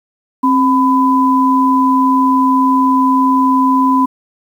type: tone pair together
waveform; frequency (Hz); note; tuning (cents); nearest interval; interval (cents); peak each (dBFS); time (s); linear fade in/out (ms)
sine; 265.4 / 1002; C4 / B5; +25 / +25; octave + major seventh; 2300; -11; 0.43-4.06; 10
effects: 7-bit